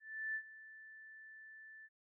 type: tone with ADSR envelope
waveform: sine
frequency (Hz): 1759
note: A6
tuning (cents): -1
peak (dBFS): -36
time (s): 0-1.89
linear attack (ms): 350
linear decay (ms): 71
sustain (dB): -17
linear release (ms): 41
effects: none